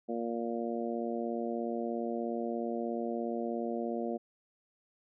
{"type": "harmonic tone", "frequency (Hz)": 116.9, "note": "A#2", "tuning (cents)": 5, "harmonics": [2, 3, 4, 5, 6], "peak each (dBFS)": [-36, -38, -39, -40, -41], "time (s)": [0.08, 4.18], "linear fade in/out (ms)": 20, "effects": []}